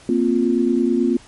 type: chord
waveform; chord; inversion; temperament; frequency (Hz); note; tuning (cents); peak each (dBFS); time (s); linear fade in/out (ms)
sine; Bb suspended second; none; just; 233.1 / 262.2 / 349.6; Bb3 / C4 / F4; 0 / +4 / +2; -19; 0.09-1.17; 2
effects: pink hiss -46 dBFS RMS until 1.27 s + MP3 48 kbps